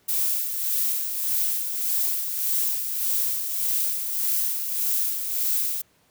violet noise with tremolo, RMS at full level -23 dBFS, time 0.08-5.82 s, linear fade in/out 10 ms, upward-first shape sine, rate 1.7 Hz, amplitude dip 50%, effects pink hiss -62 dBFS RMS until 6.1 s + high-pass 80 Hz 12 dB/octave

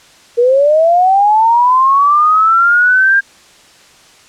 sine linear sweep, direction up, 466.2 to 1613 Hz, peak -6 dBFS, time 0.37-3.21 s, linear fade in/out 20 ms, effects white hiss -43 dBFS RMS until 4.28 s + low-pass 7000 Hz 12 dB/octave

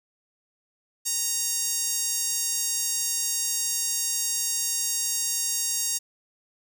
sawtooth tone with high-pass filter, 932.3 Hz, A#5, in tune, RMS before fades -27 dBFS, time 1.05-5.99 s, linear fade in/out 20 ms, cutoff 6700 Hz, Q 2.1, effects none

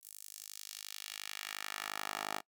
10% pulse tone with high-pass filter sweep, 51.4 Hz, G#1, 17 cents flat, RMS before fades -44 dBFS, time 0.01-2.42 s, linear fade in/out 50 ms, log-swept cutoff 10000 to 720 Hz, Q 1, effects noise-tail reverb RT60 0.1 s tail -23 dB re dry

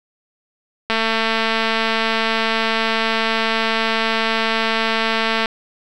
click train, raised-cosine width 0.3 ms, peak -3 dBFS, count 1022, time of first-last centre 0.9-5.458 s, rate 224 Hz, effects none

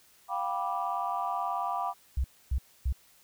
sine chord, G dominant seventh, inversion third, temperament just, 705.6 / 784 / 980 / 1176 Hz, F5 / G5 / B5 / D6, +18 / 0 / -14 / +2 cents, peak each -34 dBFS, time 0.28-1.94 s, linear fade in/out 50 ms
sine tone bursts, 65.41 Hz, C2, in tune, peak -24 dBFS, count 3, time 2.17-2.926 s, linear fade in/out 5 ms, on 72 ms, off 270 ms
effects tanh soft clip ceiling -19 dBFS + white hiss -61 dBFS RMS until 3.23 s

